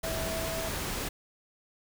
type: tone in noise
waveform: sine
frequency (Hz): 653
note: E5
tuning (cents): -17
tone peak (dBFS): -35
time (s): 0.03-0.69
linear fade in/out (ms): 10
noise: pink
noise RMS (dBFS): -34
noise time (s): 0.03-1.09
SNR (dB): -4
effects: none